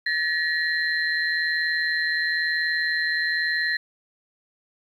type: tone cluster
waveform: sine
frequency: 1739 / 1900 / 4112 Hz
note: A6 / A#6 / C8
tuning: -21 / +33 / -31 cents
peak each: -26 / -24 / -30 dBFS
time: 0.06-3.77 s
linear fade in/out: 5 ms
effects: 9-bit